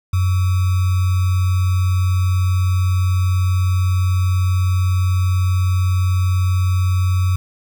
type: tone with sample-and-hold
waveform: sine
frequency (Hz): 92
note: F#2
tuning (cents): -9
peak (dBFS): -13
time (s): 0.13-7.36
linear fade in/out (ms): 5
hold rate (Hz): 1225
effects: none